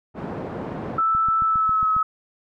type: band-pass noise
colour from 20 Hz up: pink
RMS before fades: -31 dBFS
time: 0.14-1.02 s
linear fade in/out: 50 ms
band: 130 to 840 Hz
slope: 12 dB/octave
type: tone with pitch glide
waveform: sine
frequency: 1318.5 to 1283.9 Hz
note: E6 to E6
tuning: 0 to -46 cents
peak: -17 dBFS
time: 0.98-2.03 s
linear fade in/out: 5 ms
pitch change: -46 cents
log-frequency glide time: 1.43-1.89 s
type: click train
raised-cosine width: 5 ms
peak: -23 dBFS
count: 7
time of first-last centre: 1.15-1.965 s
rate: 7.36 Hz
effects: none